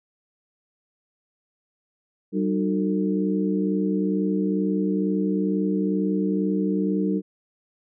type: tone cluster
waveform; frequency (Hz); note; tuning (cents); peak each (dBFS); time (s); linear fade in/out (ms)
sine; 192.4 / 302.9 / 365.1 / 448.8; G3 / D#4 / F#4 / A4; -32 / -46 / -23 / +34; -23 / -25 / -31 / -30; 2.32-7.22; 50
effects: none